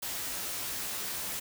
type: noise with comb filter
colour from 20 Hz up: white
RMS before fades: -36 dBFS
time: 0.02-1.4 s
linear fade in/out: 10 ms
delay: 13 ms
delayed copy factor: -0.5
effects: none